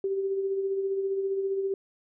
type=tone with tremolo; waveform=sine; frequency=389.5 Hz; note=G4; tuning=11 cents flat; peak=-24 dBFS; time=0.04-1.74 s; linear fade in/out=2 ms; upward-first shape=sine; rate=15 Hz; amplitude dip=40%; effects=none